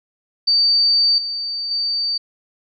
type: tone with level steps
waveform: sine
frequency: 4609 Hz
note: D8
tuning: 33 cents flat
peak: -12 / -22 / -18 dBFS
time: 0.47-2.18 s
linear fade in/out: 10 ms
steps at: 1.18 / 1.71 s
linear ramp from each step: 2 ms
effects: none